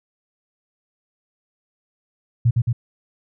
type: tone with echo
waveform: sine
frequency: 118.2 Hz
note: A#2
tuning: 24 cents sharp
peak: -12 dBFS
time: 2.45-2.51 s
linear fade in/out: 10 ms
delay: 110 ms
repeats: 2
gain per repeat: -2 dB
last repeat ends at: 2.73 s
effects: none